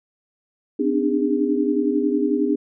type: tone cluster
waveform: sine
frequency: 254.1 / 290.9 / 301.9 / 406.4 Hz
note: B3 / D4 / D4 / G#4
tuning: +49 / -16 / +48 / -38 cents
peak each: -23 dBFS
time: 0.79-2.56 s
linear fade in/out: 10 ms
effects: none